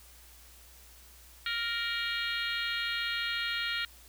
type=harmonic tone with a mistuned harmonic; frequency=466.2 Hz; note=A#4; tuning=in tune; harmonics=3 / 4 / 5 / 6 / 7 / 8 / 9; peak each=-36 / -37 / -38 / -39 / -39 / -40 / -41 dBFS; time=1.46-3.85 s; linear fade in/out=2 ms; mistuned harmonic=6; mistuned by=+31 cents; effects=added 60 Hz sine -56 dBFS peak until 4.08 s + white hiss -56 dBFS RMS until 4.08 s